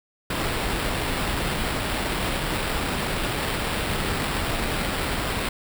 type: noise with sample-and-hold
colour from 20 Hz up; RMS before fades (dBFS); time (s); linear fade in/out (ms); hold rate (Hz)
pink; -26; 0.3-5.49; 5; 6300
effects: none